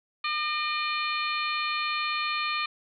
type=harmonic tone with a mistuned harmonic; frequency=603 Hz; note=D5; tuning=46 cents sharp; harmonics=2 / 3 / 4 / 5 / 6 / 7; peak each=-30 / -37 / -31 / -38 / -38 / -36 dBFS; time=0.24-2.66 s; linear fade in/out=5 ms; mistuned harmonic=3; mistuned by=+30 cents; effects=none